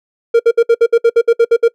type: tone bursts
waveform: triangle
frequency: 464.6 Hz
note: A#4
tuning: 6 cents flat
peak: -3 dBFS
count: 12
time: 0.34-1.683 s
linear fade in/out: 10 ms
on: 56 ms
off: 61 ms
effects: noise-tail reverb RT60 0.1 s tail -23 dB re dry